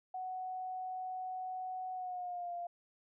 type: tone with pitch glide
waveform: sine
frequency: 743 to 697.3 Hz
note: F#5 to F5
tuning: +7 to -3 cents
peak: -38 dBFS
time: 0.14-2.67 s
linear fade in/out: 5 ms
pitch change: -110 cents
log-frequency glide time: 1.93-2.53 s
effects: none